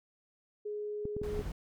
sine tone, 418.3 Hz, G#4, 12 cents sharp, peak -35 dBFS, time 0.65-1.42 s, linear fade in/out 10 ms
clicks, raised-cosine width 3 ms, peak -25 dBFS, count 4, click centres 1.054 / 1.166 / 1.216 / 1.392 s
brown noise, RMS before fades -39 dBFS, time 1.23-1.52 s, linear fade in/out 5 ms
effects none

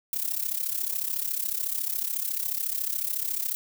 violet noise with amplitude modulation, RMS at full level -26 dBFS, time 0.13-3.55 s, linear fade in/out 0 ms, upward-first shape sine, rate 34 Hz, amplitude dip 80%, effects none

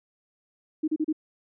sine tone bursts, 311.1 Hz, D#4, in tune, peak -22 dBFS, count 4, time 0.83-1.128 s, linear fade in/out 10 ms, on 49 ms, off 34 ms, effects none

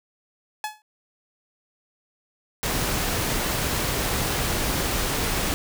sawtooth tone with exponential decay, 853 Hz, G#5, 46 cents sharp, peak -20 dBFS, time 0.64-0.82 s, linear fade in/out 1 ms, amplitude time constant 38 ms
pink noise, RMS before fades -25 dBFS, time 2.63-5.54 s, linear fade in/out 0 ms
effects none

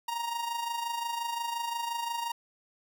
45% pulse tone with amplitude modulation, 936 Hz, A#5, 7 cents sharp, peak -29 dBFS, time 0.08-2.32 s, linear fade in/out 5 ms, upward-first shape sine, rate 25.7 Hz, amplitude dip 55%, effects none

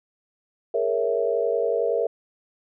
sine chord, A# half-diminished seventh, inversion third, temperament equal, 415.3 / 466.2 / 554.4 / 659.3 Hz, G#4 / A#4 / C#5 / E5, 0 / 0 / 0 / 0 cents, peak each -28 / -23 / -28 / -27 dBFS, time 0.74-2.07 s, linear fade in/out 5 ms, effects none

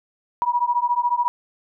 sine beating tone pair, 959 / 973 Hz, A#5 / B5, +49 / -26 cents, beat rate 14 Hz, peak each -21 dBFS, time 0.42-1.28 s, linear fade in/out 0 ms, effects none

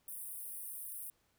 pink high-pass noise, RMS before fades -45 dBFS, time 0.08-1.1 s, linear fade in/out 2 ms, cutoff 9000 Hz, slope 96 dB/octave, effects pink hiss -75 dBFS RMS until 1.38 s

